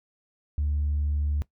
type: tone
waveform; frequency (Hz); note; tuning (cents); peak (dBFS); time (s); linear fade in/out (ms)
sine; 73.42; D2; 0; -22; 0.58-1.42; 0
effects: noise-tail reverb RT60 0.1 s tail -20 dB re dry + tanh soft clip ceiling -20 dBFS